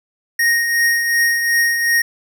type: tone with tremolo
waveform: square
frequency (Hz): 1864.7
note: A#6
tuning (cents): 0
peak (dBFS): -12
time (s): 0.39-2.02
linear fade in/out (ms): 5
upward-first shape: triangle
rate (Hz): 2.7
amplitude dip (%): 50
effects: none